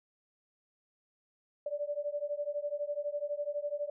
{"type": "beating tone pair", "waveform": "sine", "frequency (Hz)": [578, 590], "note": ["D5", "D5"], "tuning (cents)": [-28, 8], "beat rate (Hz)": 12, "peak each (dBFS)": [-36, -36], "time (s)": [1.66, 3.9], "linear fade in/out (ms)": 5, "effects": []}